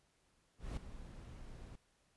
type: noise with ADSR envelope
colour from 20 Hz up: brown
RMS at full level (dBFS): -39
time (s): 0.58-1.76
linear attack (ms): 190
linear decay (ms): 5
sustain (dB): -12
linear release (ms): 9
effects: pink hiss -75 dBFS RMS until 2.16 s + resampled to 24000 Hz